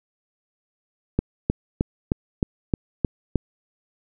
click train, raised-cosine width 3 ms, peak -6 dBFS, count 8, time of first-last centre 1.19-3.357 s, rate 3.23 Hz, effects none

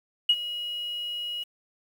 sine tone with ADSR envelope, 2900 Hz, F#7, 35 cents flat, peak -14 dBFS, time 0.29-1.44 s, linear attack 6 ms, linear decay 52 ms, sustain -16 dB, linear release 14 ms, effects tanh soft clip ceiling -11 dBFS + 8-bit

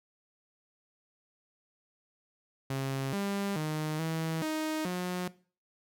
sawtooth tone with pitch steps, 135.1 / 199.5 / 154.4 / 161.6 / 312.1 / 180.1 Hz, C#3 / G3 / D#3 / E3 / D#4 / F#3, -44 / +31 / -13 / -34 / +5 / -46 cents, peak -27 dBFS, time 2.7-5.28 s, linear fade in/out 5 ms, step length 430 ms, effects noise-tail reverb RT60 0.4 s tail -19 dB re dry

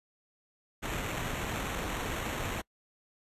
pink noise with sample-and-hold, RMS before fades -35 dBFS, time 0.82-2.62 s, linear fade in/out 20 ms, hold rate 4900 Hz, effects noise-tail reverb RT60 0.1 s tail -26 dB re dry + resampled to 32000 Hz

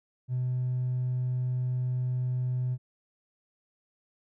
sine tone with hard clipping, 126.1 Hz, B2, 36 cents sharp, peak -27 dBFS, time 0.28-2.78 s, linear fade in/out 50 ms, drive 1 dB, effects none

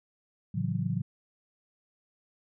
sine chord, F# minor seventh, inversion first, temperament just, 111 / 138.75 / 166.5 / 185 Hz, A2 / C#3 / E3 / F#3, +16 / +2 / +18 / 0 cents, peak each -33 dBFS, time 0.54-1.02 s, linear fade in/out 10 ms, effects none

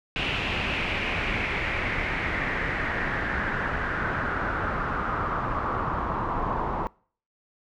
pink noise with low-pass filter sweep, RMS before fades -28 dBFS, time 0.16-6.87 s, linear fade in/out 0 ms, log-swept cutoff 2800 to 1000 Hz, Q 3.9, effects noise-tail reverb RT60 0.5 s tail -25 dB re dry

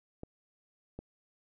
clicks, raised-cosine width 2 ms, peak -28 dBFS, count 2, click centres 0.234 / 0.99 s, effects none

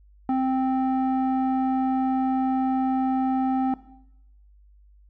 square tone with low-pass filter, 261.6 Hz, C4, in tune, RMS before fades -23 dBFS, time 0.29-3.74 s, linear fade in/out 2 ms, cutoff 870 Hz, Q 1.9, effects noise-tail reverb RT60 0.8 s tail -17 dB re dry + added 50 Hz sine -51 dBFS peak until 5.09 s

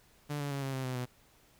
sawtooth tone with pitch steps, 146.83 / 142.9 / 139.07 / 135.35 / 131.72 / 128.19 / 124.76 Hz, D3 / D3 / C#3 / C#3 / C3 / C3 / B2, 0 / -47 / +6 / -41 / +12 / -35 / +18 cents, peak -30 dBFS, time 0.29-1.06 s, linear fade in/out 20 ms, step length 110 ms, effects pink hiss -64 dBFS RMS until 1.59 s

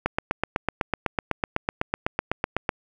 click train, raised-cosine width 0.5 ms, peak -7 dBFS, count 22, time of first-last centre 0.06-2.692 s, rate 7.98 Hz, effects 8-bit

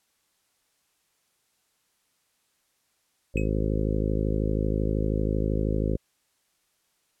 harmonic tone, 52.8 Hz, G#1, 29 cents sharp, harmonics 1 / 2 / 3 / 4 / 5 / 6 / 7 / 8 / 9 / 10, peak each -27 / -30 / -32 / -33 / -34 / -35 / -35 / -36 / -37 / -37 dBFS, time 3.34-5.97 s, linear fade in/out 10 ms
triangle tone with exponential decay, 2550 Hz, D#7, 42 cents sharp, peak -26 dBFS, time 3.37-3.5 s, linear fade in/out 1 ms, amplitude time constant 27 ms
effects white hiss -71 dBFS RMS until 7.2 s + low-pass 12000 Hz 12 dB/octave

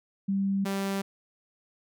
sine / sawtooth tone pair in turn, 196 / 196 Hz, G3 / G3, 0 / 0 cents, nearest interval unison, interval 0 cents, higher neither, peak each -24 dBFS, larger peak neither, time 0.28-0.65 / 0.65-1.02 s, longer neither, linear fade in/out 10 ms, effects none

